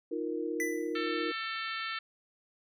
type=chord; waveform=sine; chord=Eb suspended second; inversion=none; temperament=equal with one note detuned; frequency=312 / 349.2 / 466.2 Hz; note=Eb4 / F4 / Bb4; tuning=+5 / 0 / 0 cents; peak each=-36 dBFS; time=0.11-1.32 s; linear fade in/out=10 ms
type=tone with exponential decay; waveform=square; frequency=1992 Hz; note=B6; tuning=14 cents sharp; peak=-30 dBFS; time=0.6-1.06 s; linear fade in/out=1 ms; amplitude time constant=100 ms
type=harmonic tone; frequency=445.9 Hz; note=A4; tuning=23 cents sharp; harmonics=3 / 4 / 5 / 6 / 7 / 8 / 9 / 10; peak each=-38 / -40 / -42 / -44 / -45 / -46 / -47 / -48 dBFS; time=0.95-1.99 s; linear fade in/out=5 ms
effects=none